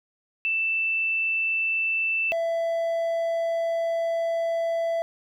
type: tone pair in turn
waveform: sine / triangle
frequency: 2656 / 666.5 Hz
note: E7 / E5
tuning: +12 / +19 cents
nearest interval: 2 octaves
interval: 2393 cents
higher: first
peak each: -22 / -21 dBFS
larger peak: second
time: 0.45-2.32 / 2.32-5.02 s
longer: second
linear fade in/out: 0 ms
effects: none